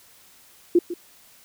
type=tone with echo; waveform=sine; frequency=348 Hz; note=F4; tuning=6 cents flat; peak=-12 dBFS; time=0.75-0.79 s; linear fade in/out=5 ms; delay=150 ms; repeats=1; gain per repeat=-14 dB; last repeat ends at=0.94 s; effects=white hiss -53 dBFS RMS until 1.44 s